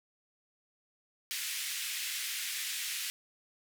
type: band-pass noise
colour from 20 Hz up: pink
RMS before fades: -37 dBFS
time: 1.31-3.1 s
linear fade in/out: 0 ms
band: 2000 to 16000 Hz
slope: 24 dB/octave
effects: none